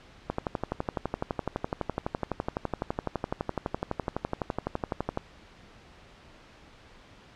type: click train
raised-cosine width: 1 ms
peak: -14 dBFS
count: 59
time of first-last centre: 0.3-5.174 s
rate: 11.9 Hz
effects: pink hiss -53 dBFS RMS until 7.35 s + low-pass 4000 Hz 12 dB/octave

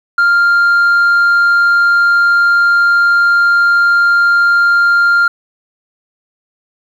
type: tone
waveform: sine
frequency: 1396.9 Hz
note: F6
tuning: in tune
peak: -4 dBFS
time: 0.18-5.28 s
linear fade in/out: 5 ms
effects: tanh soft clip ceiling -6 dBFS + 7-bit

